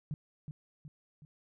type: tone with echo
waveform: sine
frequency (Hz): 150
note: D3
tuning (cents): +37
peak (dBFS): -33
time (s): 0.11-0.14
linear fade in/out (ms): 0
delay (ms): 370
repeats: 3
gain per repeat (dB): -6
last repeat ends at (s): 1.25
effects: none